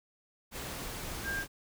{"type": "tone in noise", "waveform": "sine", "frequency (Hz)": 1600, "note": "G6", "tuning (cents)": 35, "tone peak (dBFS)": -33, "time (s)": [1.23, 1.45], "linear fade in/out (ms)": 50, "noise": "pink", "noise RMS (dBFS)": -40, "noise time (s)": [0.51, 1.48], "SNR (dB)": 4, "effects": []}